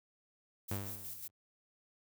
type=noise with tremolo; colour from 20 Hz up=violet; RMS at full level=-44 dBFS; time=0.68-1.28 s; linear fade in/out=10 ms; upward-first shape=square; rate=5.5 Hz; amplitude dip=45%
type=tone with exponential decay; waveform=sawtooth; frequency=99.1 Hz; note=G2; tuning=19 cents sharp; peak=-31 dBFS; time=0.71-1.31 s; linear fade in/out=5 ms; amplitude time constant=130 ms
effects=none